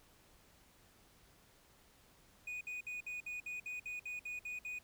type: tone bursts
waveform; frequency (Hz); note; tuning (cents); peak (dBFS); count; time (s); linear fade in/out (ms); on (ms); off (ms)
triangle; 2474; D#7; -10; -39; 12; 2.47-4.788; 5; 140; 58
effects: pink hiss -66 dBFS RMS until 4.83 s